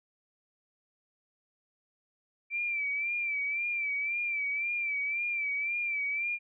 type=tone with vibrato; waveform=sine; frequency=2336 Hz; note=D7; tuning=10 cents flat; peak=-29 dBFS; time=2.5-6.39 s; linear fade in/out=50 ms; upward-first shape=sine; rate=1.9 Hz; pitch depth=60 cents each way; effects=none